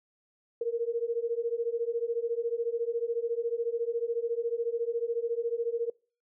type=beating tone pair; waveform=sine; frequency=460 / 474 Hz; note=A#4 / A#4; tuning=-23 / +29 cents; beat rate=14 Hz; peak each=-31 dBFS; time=0.61-5.9 s; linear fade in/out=5 ms; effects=noise-tail reverb RT60 0.4 s tail -26 dB re dry